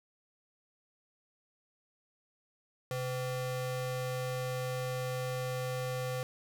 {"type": "ring-modulated tone", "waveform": "square", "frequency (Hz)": 319, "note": "D#4", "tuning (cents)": 43, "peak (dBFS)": -31, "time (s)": [2.91, 6.23], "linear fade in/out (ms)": 0, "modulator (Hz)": 189, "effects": []}